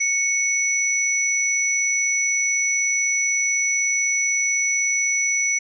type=tone pair together; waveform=sine; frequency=2217 / 5919 Hz; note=C#7 / F#8; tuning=0 / 0 cents; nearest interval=octave + perfect fourth; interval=1700 cents; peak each=-21 dBFS; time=0-5.59 s; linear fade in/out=10 ms; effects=none